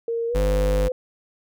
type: tone with pitch glide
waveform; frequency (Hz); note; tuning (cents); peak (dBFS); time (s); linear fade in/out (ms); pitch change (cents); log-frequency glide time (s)
sine; 463 to 507.8; A#4 to B4; -12 to +48; -22; 0.08-0.92; 2; +160; 0.28-0.39
type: tone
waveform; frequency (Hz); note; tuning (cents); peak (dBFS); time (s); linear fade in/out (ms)
square; 50; G1; +35; -20; 0.34-0.89; 20
effects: none